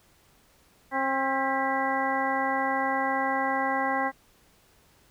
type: harmonic tone with a mistuned harmonic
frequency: 267.5 Hz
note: C4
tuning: 38 cents sharp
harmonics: 1 / 2 / 3 / 4 / 5 / 6 / 7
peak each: -33 / -33 / -28 / -31 / -40 / -34 / -32 dBFS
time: 0.91-4.12 s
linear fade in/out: 50 ms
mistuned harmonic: 7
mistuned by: +80 cents
effects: pink hiss -61 dBFS RMS until 5.1 s